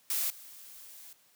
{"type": "noise with level steps", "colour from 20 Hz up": "blue", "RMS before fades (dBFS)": [-31, -50], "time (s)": [0.1, 1.13], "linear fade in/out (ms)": 2, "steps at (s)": 0.3, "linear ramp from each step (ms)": 2, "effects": ["white hiss -65 dBFS RMS until 1.35 s", "high-pass 100 Hz 12 dB/octave"]}